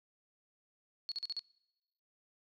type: tone bursts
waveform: sine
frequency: 4356 Hz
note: C#8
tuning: 31 cents flat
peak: -35 dBFS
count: 5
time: 1.09-1.393 s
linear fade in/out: 0 ms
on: 27 ms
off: 42 ms
effects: noise-tail reverb RT60 0.9 s tail -24 dB re dry